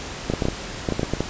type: clicks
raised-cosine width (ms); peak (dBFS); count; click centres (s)
2; -8; 11; 0.3 / 0.337 / 0.422 / 0.454 / 0.485 / 0.888 / 0.923 / 0.995 / 1.032 / 1.136 / 1.206
effects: pink hiss -33 dBFS RMS until 1.29 s + resampled to 16000 Hz